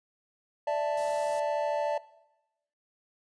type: chord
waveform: triangle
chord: D suspended second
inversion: none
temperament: just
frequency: 587.3 / 660.7 / 881 Hz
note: D5 / E5 / A5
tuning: 0 / +4 / +2 cents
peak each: -27 / -30 / -30 dBFS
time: 0.67-1.98 s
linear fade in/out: 5 ms
type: band-stop noise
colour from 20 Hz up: white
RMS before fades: -46 dBFS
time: 0.97-1.4 s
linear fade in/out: 5 ms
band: 1400 to 3700 Hz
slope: 48 dB/octave
effects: noise-tail reverb RT60 0.9 s tail -19 dB re dry + resampled to 22050 Hz